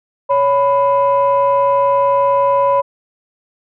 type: tone pair together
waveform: sine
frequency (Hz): 558 / 995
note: C#5 / B5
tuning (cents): +11 / +13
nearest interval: minor seventh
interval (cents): 1002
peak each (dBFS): -12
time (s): 0.29-2.82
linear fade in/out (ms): 20
effects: tanh soft clip ceiling -5 dBFS